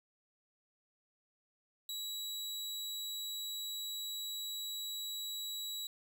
sawtooth tone, 3900 Hz, B7, 23 cents flat, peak -36 dBFS, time 1.89-5.87 s, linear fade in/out 2 ms, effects 12-bit

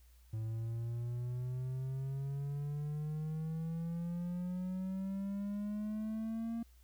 triangle exponential sweep, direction up, 109.6 to 232.3 Hz, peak -34 dBFS, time 0.33-6.63 s, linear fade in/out 5 ms, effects added 60 Hz sine -59 dBFS peak until 6.83 s + white hiss -71 dBFS RMS until 6.83 s

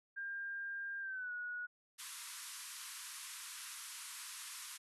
sine tone with pitch glide, 1600 to 1458.8 Hz, G6 to F#6, +35 to -25 cents, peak -40 dBFS, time 0.16-1.67 s, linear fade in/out 20 ms, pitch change -160 cents, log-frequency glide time 1-1.32 s
white band-pass noise, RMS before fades -49 dBFS, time 1.98-4.78 s, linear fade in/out 20 ms, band 950 to 12000 Hz, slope 96 dB/octave
effects none

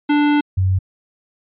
square / sine tone pair in turn, 293.7 / 94.02 Hz, D4 / F#2, 0 / +28 cents, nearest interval octave + minor sixth, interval 1972 cents, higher first, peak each -13 dBFS, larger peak neither, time 0.09-0.41 / 0.57-0.79 s, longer first, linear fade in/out 10 ms, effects resampled to 8000 Hz

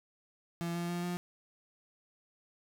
35% pulse tone with pitch steps, 170 / 172.17 / 174.38 / 176.61 Hz, F3 / F3 / F3 / F3, -46 / -24 / -2 / +20 cents, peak -32 dBFS, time 0.61-1.17 s, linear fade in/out 0 ms, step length 140 ms, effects none

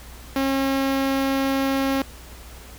sawtooth tone with notch filter, 270.7 Hz, C#4, 41 cents flat, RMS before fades -22 dBFS, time 0.36-2.02 s, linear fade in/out 2 ms, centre 8100 Hz, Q 1.1, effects added 60 Hz sine -41 dBFS peak until 2.78 s + pink hiss -44 dBFS RMS until 2.78 s

